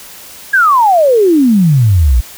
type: exponential sweep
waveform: sine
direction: down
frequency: 1661.2 to 55 Hz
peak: -5 dBFS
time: 0.53-2.21 s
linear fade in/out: 10 ms
effects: white hiss -33 dBFS RMS until 2.37 s